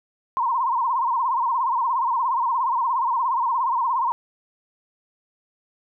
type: tone with vibrato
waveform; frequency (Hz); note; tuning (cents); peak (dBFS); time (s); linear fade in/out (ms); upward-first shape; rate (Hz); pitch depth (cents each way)
sine; 993; B5; +9; -19; 0.37-4.12; 0; sine; 17; 140
effects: none